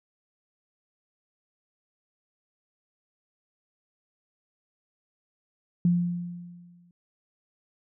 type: tone with exponential decay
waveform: sine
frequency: 174.61 Hz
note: F3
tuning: in tune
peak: -17 dBFS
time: 5.85-6.91 s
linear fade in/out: 2 ms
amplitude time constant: 230 ms
effects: none